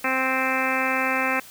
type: harmonic tone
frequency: 261.6 Hz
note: C4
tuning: in tune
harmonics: 1 / 2 / 3 / 4 / 5 / 6 / 7 / 8 / 9 / 10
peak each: -30 / -30 / -30 / -30 / -30 / -30 / -30 / -30 / -30 / -30 dBFS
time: 0.04-1.4 s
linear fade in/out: 5 ms
effects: white hiss -45 dBFS RMS until 1.5 s